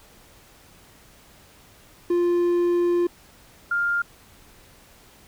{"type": "tone pair in turn", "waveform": ["triangle", "sine"], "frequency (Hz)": [349.2, 1402.1], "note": ["F4", "F6"], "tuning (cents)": [0, 6], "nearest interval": "2 octaves", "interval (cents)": 2406, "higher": "second", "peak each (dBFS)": [-16, -20], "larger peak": "first", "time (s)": [[2.1, 3.07], [3.71, 4.02]], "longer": "first", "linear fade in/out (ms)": 5, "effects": ["pink hiss -52 dBFS RMS until 5.27 s"]}